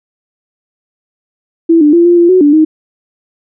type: tone with pitch steps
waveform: sine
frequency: 331.5 / 296.9 / 341.9 / 348.3 / 343.5 / 370 / 291.4 / 312.8 Hz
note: E4 / D4 / F4 / F4 / F4 / F#4 / D4 / D#4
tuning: +10 / +19 / -37 / -5 / -29 / 0 / -13 / +9 cents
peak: -3 dBFS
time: 1.69-2.65 s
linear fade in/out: 10 ms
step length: 120 ms
effects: none